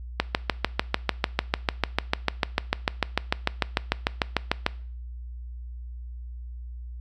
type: click train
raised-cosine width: 0.3 ms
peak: -4 dBFS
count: 31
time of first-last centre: 0.2-4.664 s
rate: 6.72 Hz
effects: noise-tail reverb RT60 0.5 s tail -20 dB re dry + added 60 Hz sine -35 dBFS peak until 7 s